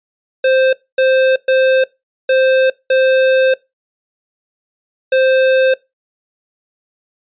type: tone bursts at uneven times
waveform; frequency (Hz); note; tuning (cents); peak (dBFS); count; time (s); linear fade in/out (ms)
square; 523.3; C5; 0; -10; 6; 0.44-0.73 / 0.98-1.36 / 1.48-1.84 / 2.29-2.7 / 2.9-3.54 / 5.12-5.74; 5
effects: noise-tail reverb RT60 0.2 s tail -20 dB re dry + resampled to 8000 Hz